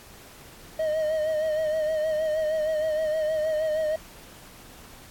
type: tone with vibrato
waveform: triangle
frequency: 623 Hz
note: D#5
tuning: 2 cents sharp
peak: -21 dBFS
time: 0.79-3.96 s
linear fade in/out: 5 ms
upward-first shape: sine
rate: 6.4 Hz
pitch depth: 43 cents each way
effects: pink hiss -48 dBFS RMS until 5.1 s + AAC 64 kbps